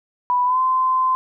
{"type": "tone with pitch glide", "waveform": "sine", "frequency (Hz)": [987.8, 1032.7], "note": ["B5", "C6"], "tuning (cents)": [0, -23], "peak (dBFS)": -15, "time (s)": [0.3, 1.15], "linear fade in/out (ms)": 0, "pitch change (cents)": 77, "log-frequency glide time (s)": [0.45, 0.59], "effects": []}